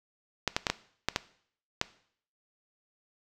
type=clicks; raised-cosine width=0.2 ms; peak=-8 dBFS; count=7; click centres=0.477 / 0.565 / 0.668 / 0.7 / 1.086 / 1.161 / 1.814 s; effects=noise-tail reverb RT60 0.6 s tail -18 dB re dry